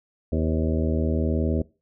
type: harmonic tone with a mistuned harmonic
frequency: 79.5 Hz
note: D#2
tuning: 38 cents sharp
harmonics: 1 / 2 / 3 / 4 / 5 / 6 / 7 / 8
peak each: -24 / -30 / -27 / -31 / -32 / -34 / -34 / -37 dBFS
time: 0.32-1.62 s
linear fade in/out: 5 ms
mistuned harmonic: 6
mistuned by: +70 cents
effects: noise-tail reverb RT60 0.3 s tail -21 dB re dry